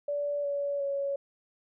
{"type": "tone with pitch steps", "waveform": "sine", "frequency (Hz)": [578, 568.1, 558.3], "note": ["D5", "C#5", "C#5"], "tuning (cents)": [-28, 42, 12], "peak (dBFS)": -28, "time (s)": [0.08, 1.16], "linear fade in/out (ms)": 5, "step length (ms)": 360, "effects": []}